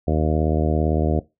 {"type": "harmonic tone", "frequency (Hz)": 77.78, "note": "D#2", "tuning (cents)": 0, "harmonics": [1, 2, 3, 4, 5, 6, 7, 8, 9], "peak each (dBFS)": [-21, -24, -26, -27, -28, -29, -29, -30, -31], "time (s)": [0.07, 1.2], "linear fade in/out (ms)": 10, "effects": ["noise-tail reverb RT60 0.2 s tail -18 dB re dry"]}